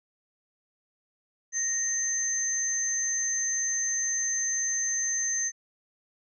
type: tone pair together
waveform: sine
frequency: 1865 / 6241 Hz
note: A#6 / G8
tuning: 0 / -9 cents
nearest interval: octave + major sixth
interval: 2091 cents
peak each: -35 / -26 dBFS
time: 1.52-5.52 s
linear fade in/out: 50 ms
effects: none